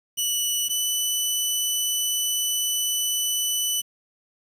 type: tone pair in turn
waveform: 15% pulse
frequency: 2960 / 2984 Hz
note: F#7 / F#7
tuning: 0 / +14 cents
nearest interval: unison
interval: 14 cents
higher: second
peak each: -15 dBFS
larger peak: neither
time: 0.17-0.69 / 0.69-3.82 s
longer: second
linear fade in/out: 20 ms
effects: 8-bit